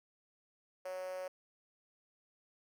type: tone with high-pass filter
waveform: 5% pulse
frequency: 185 Hz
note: F#3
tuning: in tune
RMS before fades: -42 dBFS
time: 0.85-1.28 s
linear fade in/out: 5 ms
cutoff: 560 Hz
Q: 9.8
effects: none